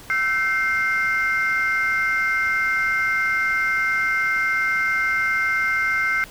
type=tone cluster; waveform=sine; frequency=1325 / 1544 / 2109 Hz; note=E6 / G6 / C7; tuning=+9 / -27 / +13 cents; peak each=-26 / -21 / -20 dBFS; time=0.1-6.24 s; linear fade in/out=0 ms; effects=tanh soft clip ceiling -13 dBFS + pink hiss -43 dBFS RMS until 6.3 s